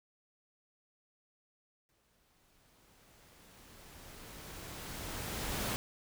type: noise with exponential growth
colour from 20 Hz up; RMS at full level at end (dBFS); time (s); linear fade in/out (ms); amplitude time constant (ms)
pink; -35; 1.89-5.76; 0; 840
effects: none